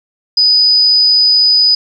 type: tone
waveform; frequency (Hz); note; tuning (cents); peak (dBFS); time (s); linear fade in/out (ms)
sine; 4978; D#8; 0; -6; 0.37-1.75; 5
effects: 8-bit